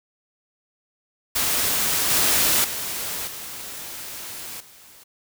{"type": "noise with level steps", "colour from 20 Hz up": "white", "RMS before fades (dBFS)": [-22, -19, -29, -35, -48], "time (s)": [1.35, 5.04], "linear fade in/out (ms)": 10, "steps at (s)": [2.1, 2.64, 3.27, 4.6], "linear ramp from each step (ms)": 5, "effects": []}